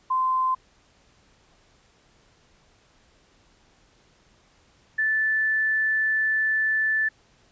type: tone pair in turn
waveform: sine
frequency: 1035 / 1753.8 Hz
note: C6 / A6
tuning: -19 / -6 cents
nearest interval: major sixth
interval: 913 cents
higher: second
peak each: -20 dBFS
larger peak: neither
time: 0.1-0.55 / 4.98-7.09 s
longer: second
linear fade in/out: 10 ms
effects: pink hiss -60 dBFS RMS until 7.51 s + resampled to 16000 Hz